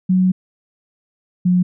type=tone pair in turn; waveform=sine; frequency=185 / 180.25 Hz; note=F#3 / F#3; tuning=0 / -45 cents; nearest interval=unison; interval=45 cents; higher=first; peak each=-11 dBFS; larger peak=neither; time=0.09-0.32 / 1.45-1.63 s; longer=first; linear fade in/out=10 ms; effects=none